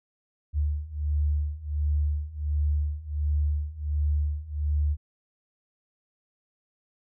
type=beating tone pair; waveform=sine; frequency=73.42 / 74.82 Hz; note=D2 / D2; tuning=0 / +33 cents; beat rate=1.4 Hz; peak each=-28 / -26 dBFS; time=0.53-4.97 s; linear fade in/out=50 ms; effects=none